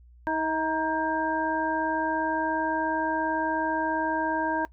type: harmonic tone with a mistuned harmonic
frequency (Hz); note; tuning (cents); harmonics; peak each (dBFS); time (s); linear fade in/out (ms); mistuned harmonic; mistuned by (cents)
318.4; D#4; +40; 1 / 2 / 3 / 5; -30 / -32 / -27 / -32; 0.27-4.65; 0; 3; -33
effects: noise-tail reverb RT60 0.1 s tail -20 dB re dry + added 60 Hz sine -50 dBFS peak until 4.72 s